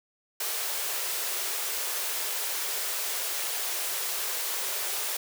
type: high-pass noise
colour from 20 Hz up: white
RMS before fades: -31 dBFS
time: 0.4-5.17 s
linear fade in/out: 5 ms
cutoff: 360 Hz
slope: 96 dB/octave
effects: none